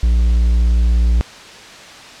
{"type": "tone", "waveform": "triangle", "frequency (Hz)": 58.27, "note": "A#1", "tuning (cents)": 0, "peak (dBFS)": -8, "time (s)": [0.03, 1.21], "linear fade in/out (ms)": 0, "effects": ["white hiss -36 dBFS RMS until 2.2 s", "low-pass 5000 Hz 12 dB/octave"]}